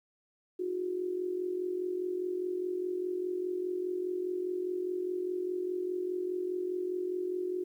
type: tone with amplitude modulation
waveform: sine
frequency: 363.1 Hz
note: F#4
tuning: 33 cents flat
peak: -28 dBFS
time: 0.59-7.64 s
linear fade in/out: 10 ms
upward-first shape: sine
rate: 44.9 Hz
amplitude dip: 65%
effects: 11-bit